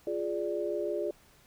sine chord, D diminished, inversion first, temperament equal, 349.2 / 415.3 / 587.3 Hz, F4 / Ab4 / D5, 0 / 0 / 0 cents, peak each -34 dBFS, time 0.07-1.11 s, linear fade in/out 2 ms, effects pink hiss -61 dBFS RMS until 1.46 s

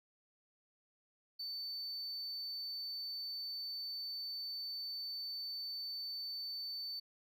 triangle tone, 4530 Hz, C#8, 37 cents sharp, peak -39 dBFS, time 1.39-7 s, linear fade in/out 10 ms, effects none

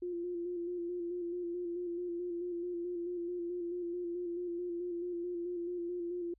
sine tone with vibrato, 349.2 Hz, F4, in tune, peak -35 dBFS, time 0.02-6.34 s, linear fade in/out 5 ms, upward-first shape square, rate 4.6 Hz, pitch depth 29 cents each way, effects added 50 Hz sine -67 dBFS peak until 6.38 s

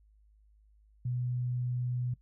sine tone, 123.8 Hz, B2, 5 cents sharp, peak -30 dBFS, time 1.05-2.14 s, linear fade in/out 5 ms, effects noise-tail reverb RT60 0.1 s tail -20 dB re dry + added 52 Hz sine -60 dBFS peak until 2.21 s

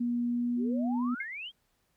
sine tone with pitch glide, 240 to 244.9 Hz, B3 to B3, -49 to -14 cents, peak -27 dBFS, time 0-1.15 s, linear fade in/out 10 ms, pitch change +35 cents, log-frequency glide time 0.27-1.03 s
sine exponential sweep, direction up, 339.5 to 3322 Hz, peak -37 dBFS, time 0.56-1.52 s, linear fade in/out 50 ms
sine tone with exponential decay, 2130 Hz, C7, 30 cents sharp, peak -29 dBFS, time 1.2-1.3 s, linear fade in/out 5 ms, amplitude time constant 21 ms
effects pink hiss -74 dBFS RMS until 1.96 s

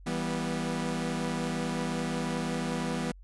sawtooth chord, E minor, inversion none, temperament equal with one note detuned, 164.81 / 196 / 244.5 Hz, E3 / G3 / B3, 0 / 0 / -17 cents, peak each -30 / -32 / -29 dBFS, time 0.06-3.12 s, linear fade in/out 10 ms, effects added 46 Hz sine -47 dBFS peak until 3.23 s + resampled to 24000 Hz

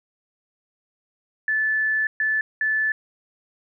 sine tone bursts at uneven times, 1743 Hz, A6, 17 cents flat, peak -19 dBFS, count 3, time 1.48-2.07 / 2.2-2.41 / 2.61-2.92 s, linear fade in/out 2 ms, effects none

